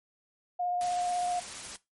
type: tone with vibrato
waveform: sine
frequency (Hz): 713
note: F5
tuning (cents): +36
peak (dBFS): -28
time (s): 0.59-1.4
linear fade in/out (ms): 10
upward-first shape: triangle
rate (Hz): 16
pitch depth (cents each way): 16
type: noise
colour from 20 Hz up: white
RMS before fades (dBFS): -41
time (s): 0.81-1.76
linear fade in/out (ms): 0
effects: noise-tail reverb RT60 0.2 s tail -18 dB re dry + MP3 48 kbps